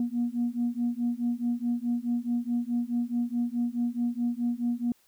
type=beating tone pair; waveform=sine; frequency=237.1 / 241.8 Hz; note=A#3 / B3; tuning=+30 / -36 cents; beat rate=4.7 Hz; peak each=-28 dBFS; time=0-4.92 s; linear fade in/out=2 ms; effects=tanh soft clip ceiling -20 dBFS + white hiss -65 dBFS RMS until 5.07 s